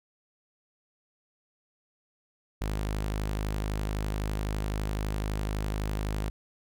sawtooth tone, 51.9 Hz, G#1, in tune, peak -25 dBFS, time 2.61-6.3 s, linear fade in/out 5 ms, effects none

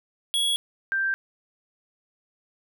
square / sine tone pair in turn, 3343 / 1574.3 Hz, G#7 / G6, +11 / +7 cents, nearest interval octave + minor second, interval 1304 cents, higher first, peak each -22 dBFS, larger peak neither, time 0.34-0.56 / 0.92-1.14 s, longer neither, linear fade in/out 0 ms, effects none

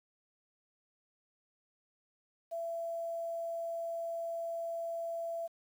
sine tone with quantisation, 670 Hz, E5, 28 cents sharp, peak -35 dBFS, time 2.51-5.48 s, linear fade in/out 20 ms, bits 10, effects none

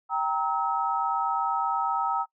sine chord, E diminished, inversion first, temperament equal with one note detuned, 784 / 932.3 / 1287.7 Hz, G5 / Bb5 / E6, 0 / 0 / -41 cents, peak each -29 / -28 / -28 dBFS, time 0.09-2.26 s, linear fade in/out 50 ms, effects noise-tail reverb RT60 0.1 s tail -22 dB re dry

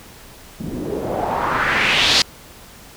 white noise with low-pass filter sweep, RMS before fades -19 dBFS, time 0.6-2.22 s, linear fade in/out 2 ms, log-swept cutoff 210 to 4800 Hz, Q 2.7, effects pink hiss -42 dBFS RMS until 2.96 s

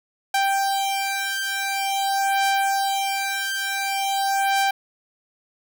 sawtooth beating tone pair, 785 / 785.47 Hz, G5 / G5, +2 / +3 cents, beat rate 0.47 Hz, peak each -20 dBFS, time 0.34-4.71 s, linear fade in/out 5 ms, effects none

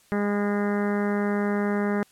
harmonic tone with a mistuned harmonic, 204.6 Hz, G#3, 26 cents flat, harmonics 1 / 2 / 3 / 4 / 5 / 6 / 7 / 8 / 9 / 10, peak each -24 / -28 / -34 / -36 / -40 / -38 / -39 / -39 / -39 / -44 dBFS, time 0.12-2.03 s, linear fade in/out 0 ms, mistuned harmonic 5, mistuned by -18 cents, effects white hiss -59 dBFS RMS until 2.11 s + low-pass 12000 Hz 12 dB/octave

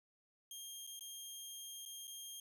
15% pulse tone with dropouts, 3216 Hz, G7, 44 cents sharp, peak -40 dBFS, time 0.51-2.4 s, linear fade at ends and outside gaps 2 ms, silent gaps 0.867-0.873 / 0.994-1.008 / 1.853-1.859 / 2.072-2.077 s, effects none

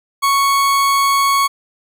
40% pulse tone, 1108.7 Hz, C#6, in tune, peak -11 dBFS, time 0.22-1.48 s, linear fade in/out 20 ms, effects none

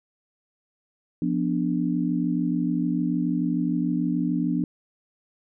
sine chord, B diminished, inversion second, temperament equal, 174.61 / 246.9 / 293.7 Hz, F3 / B3 / D4, 0 / 0 / 0 cents, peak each -26 dBFS, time 1.22-4.64 s, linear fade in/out 2 ms, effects none

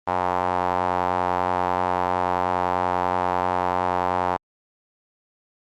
sawtooth tone with band-pass filter, 90.3 Hz, F#2, 42 cents flat, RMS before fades -23 dBFS, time 0.07-4.37 s, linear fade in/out 10 ms, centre 880 Hz, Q 3.2, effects Opus 32 kbps

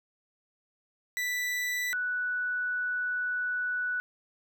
40% pulse / sine tone pair in turn, 1976 / 1480.3 Hz, B6 / F#6, 0 / 0 cents, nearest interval perfect fourth, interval 500 cents, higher first, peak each -28 dBFS, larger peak neither, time 1.17-1.93 / 1.93-4 s, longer second, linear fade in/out 0 ms, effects none

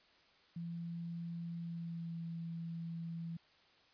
sine tone with pitch glide, 169.3 to 166.68 Hz, E3 to E3, +46 to +19 cents, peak -40 dBFS, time 0.56-3.37 s, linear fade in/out 5 ms, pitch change -27 cents, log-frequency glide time 1.56-2.2 s, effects white hiss -67 dBFS RMS until 3.93 s + resampled to 11025 Hz

